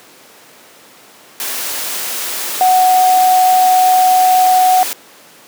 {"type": "tone in noise", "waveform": "sine", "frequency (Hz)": 740, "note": "F#5", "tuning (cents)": 0, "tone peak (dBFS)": -7, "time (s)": [2.61, 4.83], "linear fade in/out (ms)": 0, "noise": "white", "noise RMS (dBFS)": -21, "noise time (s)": [1.4, 4.93], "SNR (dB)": 11, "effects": ["pink hiss -41 dBFS RMS until 5.47 s", "high-pass 300 Hz 12 dB/octave"]}